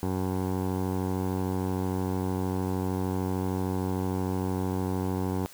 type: tone with low-pass filter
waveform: 15% pulse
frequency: 93.2 Hz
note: F#2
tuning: 13 cents sharp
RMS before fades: -29 dBFS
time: 0.03-5.46 s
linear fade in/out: 0 ms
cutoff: 800 Hz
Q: 1.4
effects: white hiss -50 dBFS RMS until 5.53 s